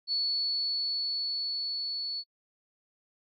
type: tone with level ramp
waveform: sine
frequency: 4424 Hz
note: C#8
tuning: 4 cents flat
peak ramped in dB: -26 to -32 dBFS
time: 0.07-2.24 s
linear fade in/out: 50 ms
effects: noise-tail reverb RT60 0.1 s tail -26 dB re dry